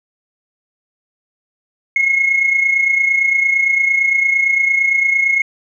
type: tone with amplitude modulation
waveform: sine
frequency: 2166 Hz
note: C#7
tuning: 41 cents flat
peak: -8 dBFS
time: 1.96-5.42 s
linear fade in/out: 2 ms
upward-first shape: sine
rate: 28.8 Hz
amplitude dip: 60%
effects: tanh soft clip ceiling -5 dBFS